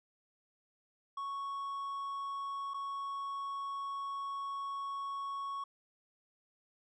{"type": "tone with dropouts", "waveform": "triangle", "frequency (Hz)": 1108.7, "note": "C#6", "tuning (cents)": 0, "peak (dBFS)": -35, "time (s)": [1.17, 5.64], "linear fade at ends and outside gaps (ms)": 5, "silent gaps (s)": [2.737, 2.742], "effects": ["resampled to 22050 Hz"]}